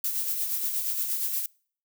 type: noise with tremolo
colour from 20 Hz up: violet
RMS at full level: -27 dBFS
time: 0.04-1.46 s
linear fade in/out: 2 ms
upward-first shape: sine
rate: 8.5 Hz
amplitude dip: 45%
effects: noise-tail reverb RT60 0.5 s tail -26 dB re dry